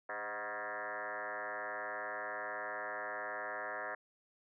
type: tone with frequency modulation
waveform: sine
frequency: 1174.7 Hz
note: D6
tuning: in tune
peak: -38 dBFS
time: 0.09-3.95 s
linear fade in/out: 5 ms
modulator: 110 Hz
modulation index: 6.2
effects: none